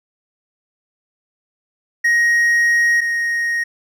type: tone pair in turn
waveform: triangle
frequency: 1880 / 1870.6 Hz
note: A#6 / A#6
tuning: +14 / +6 cents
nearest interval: unison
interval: 8 cents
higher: first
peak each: -10 / -15 dBFS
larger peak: first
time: 2.04-3.01 / 3.01-3.64 s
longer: first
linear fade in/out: 10 ms
effects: none